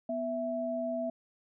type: tone pair together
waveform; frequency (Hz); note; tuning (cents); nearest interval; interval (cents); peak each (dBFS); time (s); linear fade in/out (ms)
sine; 247 / 660; B3 / E5; 0 / +2; octave + perfect fourth; 1702; -36 / -32; 0.09-1.1; 5
effects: none